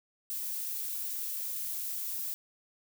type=noise; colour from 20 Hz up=violet; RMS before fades=-36 dBFS; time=0.3-2.34 s; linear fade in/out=0 ms; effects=none